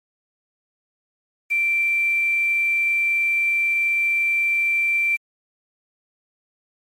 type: tone with quantisation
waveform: sine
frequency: 2349 Hz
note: D7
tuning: in tune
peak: -17 dBFS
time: 1.5-5.17 s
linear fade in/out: 20 ms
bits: 7
effects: MP3 64 kbps